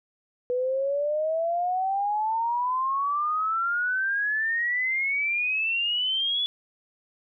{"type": "exponential sweep", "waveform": "sine", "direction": "up", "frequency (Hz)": [490, 3446], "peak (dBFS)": -23, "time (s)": [0.5, 6.46], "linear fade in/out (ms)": 0, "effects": []}